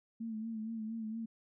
sine tone with vibrato, 222.4 Hz, A3, 19 cents sharp, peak -37 dBFS, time 0.2-1.26 s, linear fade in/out 10 ms, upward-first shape sine, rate 4.3 Hz, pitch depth 49 cents each way, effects none

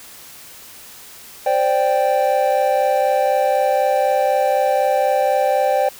triangle chord, C suspended second, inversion none, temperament equal, 523.3 / 587.3 / 784 Hz, C5 / D5 / G5, 0 / 0 / 0 cents, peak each -17 / -17 / -16 dBFS, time 1.46-5.89 s, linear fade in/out 5 ms, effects white hiss -40 dBFS RMS until 5.99 s

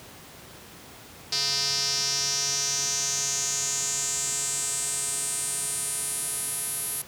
square tone with band-pass filter sweep, 140 Hz, C#3, 18 cents sharp, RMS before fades -28 dBFS, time 1.32-7.02 s, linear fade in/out 5 ms, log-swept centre 4900 to 11000 Hz, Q 5.3, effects pink hiss -46 dBFS RMS until 7.07 s + high-pass 80 Hz 12 dB/octave

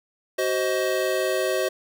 square chord, C diminished, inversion second, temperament just, 376.7 / 523.3 / 627.9 Hz, Gb4 / C5 / Eb5, +31 / 0 / +16 cents, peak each -27 dBFS, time 0.38-1.69 s, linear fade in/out 10 ms, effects none

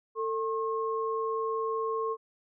sine tone pair together, 447.4 / 1077.7 Hz, A4 / C#6, +29 / -49 cents, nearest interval octave + minor third, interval 1522 cents, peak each -30 / -32 dBFS, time 0.15-2.17 s, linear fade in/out 50 ms, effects none

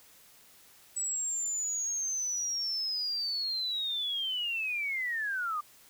sine linear sweep, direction down, 7902 to 1174.7 Hz, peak -30 dBFS, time 0.96-5.61 s, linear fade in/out 10 ms, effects white hiss -58 dBFS RMS until 5.89 s

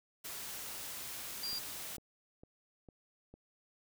white noise, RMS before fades -44 dBFS, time 0.24-1.97 s, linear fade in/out 10 ms
triangle tone, 4761 Hz, D8, 23 cents sharp, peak -36 dBFS, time 1.43-1.59 s, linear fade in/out 5 ms
click train, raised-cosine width 2 ms, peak -40 dBFS, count 5, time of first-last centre 1.53-3.34 s, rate 2.21 Hz
effects none

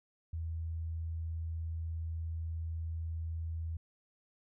sine tone, 81.7 Hz, E2, 15 cents flat, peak -35 dBFS, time 0.33-3.77 s, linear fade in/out 5 ms, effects none

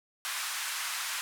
pink band-pass noise, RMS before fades -35 dBFS, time 0.25-1.21 s, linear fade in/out 0 ms, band 1100 to 13000 Hz, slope 24 dB/octave, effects none

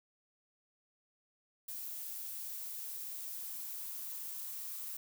violet noise with high-pass filter sweep, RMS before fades -43 dBFS, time 1.68-4.97 s, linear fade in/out 5 ms, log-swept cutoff 630 to 1100 Hz, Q 3.6, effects none

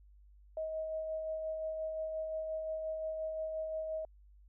sine tone with tremolo, 633 Hz, D#5, 30 cents sharp, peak -34 dBFS, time 0.57-4.05 s, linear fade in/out 2 ms, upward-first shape sine, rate 5.7 Hz, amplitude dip 30%, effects added 50 Hz sine -57 dBFS peak until 4.48 s

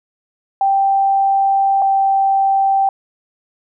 sine tone pair in turn, 784 / 781 Hz, G5 / G5, 0 / -7 cents, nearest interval unison, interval 7 cents, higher first, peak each -11 dBFS, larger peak neither, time 0.61-1.82 / 1.82-2.89 s, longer first, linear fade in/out 2 ms, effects none

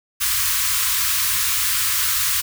white band-stop noise, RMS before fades -20 dBFS, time 0.2-2.42 s, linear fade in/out 20 ms, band 120 to 1000 Hz, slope 96 dB/octave, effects none

